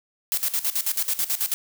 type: noise with tremolo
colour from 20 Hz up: blue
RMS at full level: -23 dBFS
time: 0.32-1.54 s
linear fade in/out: 0 ms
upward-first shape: square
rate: 9.2 Hz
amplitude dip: 80%
effects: none